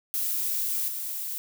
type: noise with level steps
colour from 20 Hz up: violet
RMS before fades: -28 / -33 dBFS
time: 0.14-1.38 s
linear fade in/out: 0 ms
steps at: 0.88 s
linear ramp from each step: 2 ms
effects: none